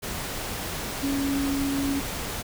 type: tone in noise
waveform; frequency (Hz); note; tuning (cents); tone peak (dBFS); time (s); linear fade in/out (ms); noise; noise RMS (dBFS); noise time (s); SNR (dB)
sine; 277.2; C#4; 0; -24; 1.02-2.01; 20; pink; -32; 0.02-2.43; +5
effects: none